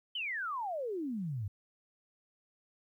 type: exponential sweep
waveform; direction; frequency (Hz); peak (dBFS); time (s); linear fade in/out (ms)
sine; down; 3122 to 93.8; -34; 0.15-1.48; 5
effects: 12-bit